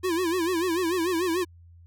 square tone with vibrato, 348 Hz, F4, 6 cents flat, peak -24 dBFS, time 0.03-1.45 s, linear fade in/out 20 ms, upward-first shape sine, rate 6.8 Hz, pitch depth 130 cents each way, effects added 85 Hz sine -48 dBFS peak until 1.86 s

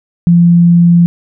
sine tone, 172 Hz, F3, 26 cents flat, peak -3 dBFS, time 0.27-1.06 s, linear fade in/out 0 ms, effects none

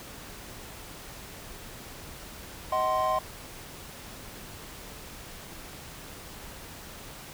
triangle chord, C diminished, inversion first, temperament just, 627.9 / 753.5 / 1046.5 Hz, Eb5 / Gb5 / C6, +16 / +31 / 0 cents, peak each -27 / -28 / -25 dBFS, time 2.72-3.19 s, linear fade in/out 5 ms, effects pink hiss -44 dBFS RMS until 7.33 s

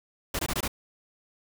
pink noise bursts, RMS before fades -29 dBFS, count 5, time 0.34-0.679 s, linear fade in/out 5 ms, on 51 ms, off 21 ms, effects none

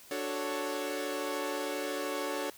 sawtooth chord, D major seventh, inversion none, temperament equal, 293.7 / 370 / 440 / 554.4 Hz, D4 / F#4 / A4 / C#5, 0 / 0 / 0 / 0 cents, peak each -35 / -36 / -35 / -33 dBFS, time 0.11-2.5 s, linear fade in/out 2 ms, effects white hiss -54 dBFS RMS until 2.57 s

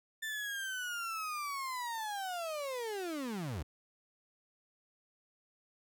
35% pulse linear sweep, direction down, 1784 to 63.4 Hz, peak -35 dBFS, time 0.22-3.63 s, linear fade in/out 10 ms, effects none

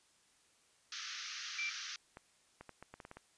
white band-pass noise, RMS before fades -45 dBFS, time 0.92-1.96 s, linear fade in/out 2 ms, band 1200 to 6300 Hz, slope 96 dB/octave
sine tone, 2349 Hz, D7, in tune, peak -36 dBFS, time 1.58-1.7 s, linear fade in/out 10 ms
clicks, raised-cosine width 0.5 ms, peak -34 dBFS, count 9, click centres 2.171 / 2.61 / 2.693 / 2.826 / 2.94 / 3.002 / 3.051 / 3.114 / 3.17 s
effects white hiss -70 dBFS RMS until 3.37 s + resampled to 22050 Hz

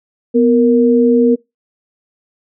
sine tone pair together, 246.9 / 466.1 Hz, B3 / A#4, 0 / 0 cents, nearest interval major seventh, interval 1100 cents, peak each -10 dBFS, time 0.34-1.36 s, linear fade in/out 20 ms, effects noise-tail reverb RT60 0.2 s tail -23 dB re dry

